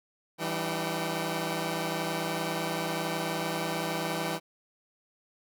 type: tone cluster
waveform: 10% pulse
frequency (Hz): 164.8 / 195.3 / 303 / 767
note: E3 / G3 / D#4 / G5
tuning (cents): 0 / -6 / -46 / -38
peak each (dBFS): -24 / -28 / -30 / -30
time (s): 0.38-4.4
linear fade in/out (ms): 50
effects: none